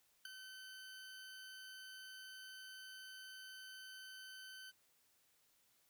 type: tone with ADSR envelope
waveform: 20% pulse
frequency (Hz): 1528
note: G6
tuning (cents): -45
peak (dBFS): -38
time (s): 0.25-4.72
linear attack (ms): 4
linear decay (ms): 8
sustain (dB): -9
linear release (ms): 30
effects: white hiss -75 dBFS RMS until 5.89 s